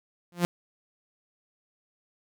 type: tone with exponential growth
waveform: sawtooth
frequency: 174.61 Hz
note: F3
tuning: in tune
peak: -14 dBFS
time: 0.32-0.45 s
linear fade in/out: 0 ms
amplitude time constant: 27 ms
effects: none